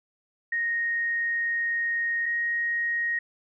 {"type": "tone pair in turn", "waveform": "sine", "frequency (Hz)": [1864, 1875.9], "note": ["A#6", "A#6"], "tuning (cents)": [-1, 10], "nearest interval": "unison", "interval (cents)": 11, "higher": "second", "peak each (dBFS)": -24, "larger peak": "neither", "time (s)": [[0.52, 2.26], [2.26, 3.19]], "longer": "first", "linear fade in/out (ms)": 5, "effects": []}